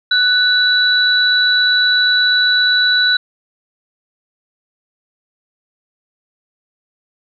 sine tone pair together, 1491 / 3944 Hz, F#6 / B7, +13 / -3 cents, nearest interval octave + perfect fourth, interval 1684 cents, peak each -13 dBFS, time 0.11-3.17 s, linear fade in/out 5 ms, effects none

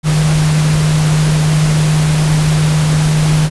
sine tone in noise, 153.9 Hz, D#3, 19 cents flat, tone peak -9 dBFS, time 0.03-3.5 s, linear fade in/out 50 ms, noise pink, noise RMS -20 dBFS, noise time 0.03-3.5 s, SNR +8 dB, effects resampled to 24000 Hz

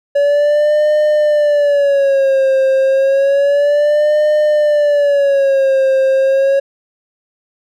triangle tone with vibrato, 567 Hz, C#5, 39 cents sharp, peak -7 dBFS, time 0.15-6.6 s, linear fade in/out 10 ms, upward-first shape sine, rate 0.3 Hz, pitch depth 110 cents each way, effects none

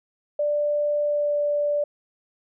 sine tone with pitch glide, 589 to 585.3 Hz, D5 to D5, +5 to -6 cents, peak -20 dBFS, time 0.39-1.84 s, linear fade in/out 5 ms, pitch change -11 cents, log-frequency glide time 1.02-1.36 s, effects none

